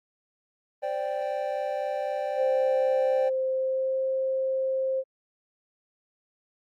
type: chord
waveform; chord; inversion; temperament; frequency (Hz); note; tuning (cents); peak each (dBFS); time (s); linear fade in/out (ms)
triangle; C suspended second; none; equal; 523.3 / 587.3 / 784; C5 / D5 / G5; 0 / 0 / 0; -31 / -28 / -31; 0.82-3.3; 20
type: tone with pitch glide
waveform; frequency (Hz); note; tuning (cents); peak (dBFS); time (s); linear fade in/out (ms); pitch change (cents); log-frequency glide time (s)
sine; 523.3 to 527.9; C5 to C5; 0 to +15; -24; 2.36-5.04; 50; +15; 3.53-4.01
effects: Opus 32 kbps